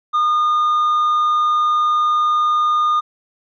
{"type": "tone with tanh clipping", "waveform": "sine", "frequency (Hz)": 1220, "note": "D#6", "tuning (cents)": -34, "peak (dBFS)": -14, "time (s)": [0.13, 3.01], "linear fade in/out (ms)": 20, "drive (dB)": 3, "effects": []}